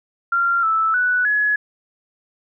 sine tone with pitch steps, 1383 / 1315 / 1482 / 1690 Hz, F6 / E6 / F#6 / G#6, -17 / -5 / +2 / +30 cents, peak -15 dBFS, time 0.32-1.56 s, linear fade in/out 5 ms, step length 310 ms, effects none

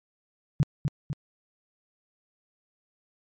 sine tone with echo, 144.6 Hz, D3, 27 cents flat, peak -17 dBFS, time 0.6-0.63 s, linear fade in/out 0 ms, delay 250 ms, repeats 2, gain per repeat -5 dB, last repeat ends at 1.13 s, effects MP3 32 kbps

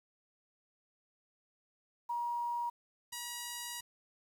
sine / 5% pulse tone pair in turn, 952 / 960.3 Hz, A#5 / B5, +36 / -49 cents, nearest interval unison, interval 15 cents, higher second, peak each -33 / -28 dBFS, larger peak second, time 2.09-2.7 / 3.12-3.81 s, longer second, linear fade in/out 10 ms, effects 10-bit

